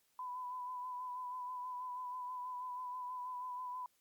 sine tone with vibrato, 999 Hz, B5, 20 cents sharp, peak -40 dBFS, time 0.19-3.86 s, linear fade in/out 2 ms, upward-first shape sine, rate 6.2 Hz, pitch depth 27 cents each way, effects white hiss -75 dBFS RMS until 4 s + MP3 96 kbps

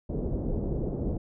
pink low-pass noise, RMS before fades -30 dBFS, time 0.09-1.18 s, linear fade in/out 10 ms, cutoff 510 Hz, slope 24 dB/octave, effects none

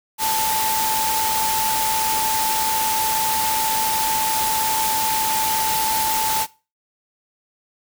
sine tone in noise, 880 Hz, A5, in tune, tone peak -21 dBFS, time 0.18-6.47 s, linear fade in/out 50 ms, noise white, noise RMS -23 dBFS, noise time 0.18-6.47 s, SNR -1 dB, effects noise-tail reverb RT60 0.3 s tail -19 dB re dry

